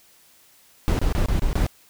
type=noise bursts; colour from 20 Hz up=brown; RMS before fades=-20 dBFS; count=6; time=0.88-1.665 s; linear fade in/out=0 ms; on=110 ms; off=25 ms; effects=white hiss -55 dBFS RMS until 1.89 s